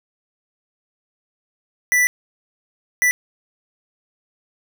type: tone bursts at uneven times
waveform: square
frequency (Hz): 1975.5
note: B6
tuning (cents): 0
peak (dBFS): -14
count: 2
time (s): 1.92-2.07 / 3.02-3.11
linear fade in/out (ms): 0
effects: none